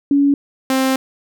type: tone pair in turn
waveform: sine / sawtooth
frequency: 282.3 / 263.7 Hz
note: C#4 / C4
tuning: +32 / +14 cents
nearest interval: minor second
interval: 118 cents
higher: first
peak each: -10 dBFS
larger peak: neither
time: 0.11-0.34 / 0.7-0.96 s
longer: second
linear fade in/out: 2 ms
effects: none